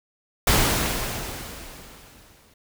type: noise with exponential decay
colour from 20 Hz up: pink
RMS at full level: -17 dBFS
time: 0.47-2.54 s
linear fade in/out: 5 ms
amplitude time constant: 450 ms
effects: none